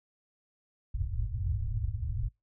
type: low-pass noise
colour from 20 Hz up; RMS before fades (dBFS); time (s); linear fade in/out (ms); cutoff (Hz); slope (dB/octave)
white; -32; 0.94-2.29; 10; 120; 96
effects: noise-tail reverb RT60 0.2 s tail -26 dB re dry